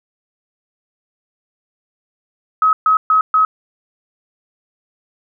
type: tone bursts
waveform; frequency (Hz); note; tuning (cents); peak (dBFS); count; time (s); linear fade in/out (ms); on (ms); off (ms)
sine; 1276; D#6; +43; -9; 4; 2.62-3.45; 2; 110; 130
effects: none